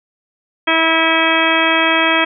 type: harmonic tone with a mistuned harmonic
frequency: 325 Hz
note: E4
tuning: 24 cents flat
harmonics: 1 / 2 / 3 / 4 / 5 / 6 / 7 / 8 / 10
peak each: -20 / -20 / -20 / -20 / -20 / -20 / -20 / -20 / -20 dBFS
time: 0.67-2.25 s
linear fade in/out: 10 ms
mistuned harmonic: 8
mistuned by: -20 cents
effects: none